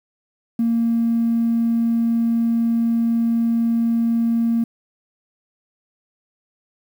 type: tone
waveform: triangle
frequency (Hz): 231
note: A#3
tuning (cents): -16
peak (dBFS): -12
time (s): 0.59-4.64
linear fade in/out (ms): 5
effects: tanh soft clip ceiling -13 dBFS + 8-bit